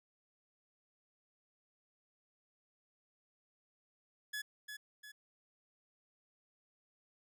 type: tone with echo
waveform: sawtooth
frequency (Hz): 1700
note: G#6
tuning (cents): +40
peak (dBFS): -35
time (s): 4.33-4.42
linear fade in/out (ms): 10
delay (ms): 350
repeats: 2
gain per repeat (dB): -6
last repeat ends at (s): 5.12
effects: none

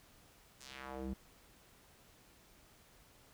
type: tone with band-pass filter sweep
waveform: square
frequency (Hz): 66.1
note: C2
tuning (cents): +18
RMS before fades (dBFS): -45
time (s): 0.6-1.14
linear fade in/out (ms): 10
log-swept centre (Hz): 7800 to 170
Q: 1.4
effects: pink hiss -64 dBFS RMS until 3.33 s

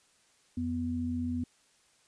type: tone pair together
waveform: sine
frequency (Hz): 87.23 / 246.9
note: F2 / B3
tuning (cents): -2 / 0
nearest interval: octave + tritone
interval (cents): 1802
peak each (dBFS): -36 / -31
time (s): 0.57-1.44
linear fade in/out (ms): 5
effects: white hiss -66 dBFS RMS until 2.07 s + resampled to 22050 Hz

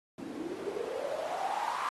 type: noise with band-pass filter sweep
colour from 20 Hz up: white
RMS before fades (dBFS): -36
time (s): 0.18-1.89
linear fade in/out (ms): 2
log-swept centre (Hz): 260 to 1100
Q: 7.7
effects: AAC 32 kbps

